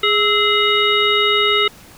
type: harmonic tone with a mistuned harmonic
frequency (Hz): 415.3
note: G#4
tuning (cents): 0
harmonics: 1 / 3 / 5 / 7 / 9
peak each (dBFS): -19 / -19 / -19 / -19 / -19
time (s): 0.03-1.68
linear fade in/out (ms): 5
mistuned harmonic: 3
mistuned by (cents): +82
effects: pink hiss -43 dBFS RMS until 1.97 s